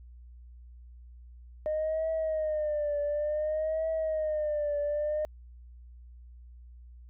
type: tone with vibrato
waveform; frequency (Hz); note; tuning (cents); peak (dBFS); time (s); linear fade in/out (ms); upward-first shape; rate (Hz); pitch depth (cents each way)
sine; 612; D#5; -29; -26; 1.66-5.25; 0; triangle; 0.56; 93
effects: tanh soft clip ceiling -24 dBFS + added 60 Hz sine -47 dBFS peak until 7.09 s